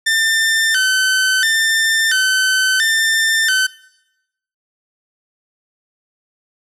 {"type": "tone with vibrato", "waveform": "sawtooth", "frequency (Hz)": 1654, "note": "G#6", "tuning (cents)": -8, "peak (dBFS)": -9, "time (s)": [0.06, 3.67], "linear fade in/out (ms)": 10, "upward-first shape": "square", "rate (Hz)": 0.73, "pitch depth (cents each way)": 140, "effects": ["noise-tail reverb RT60 0.9 s tail -20 dB re dry", "low-pass 11000 Hz 12 dB/octave"]}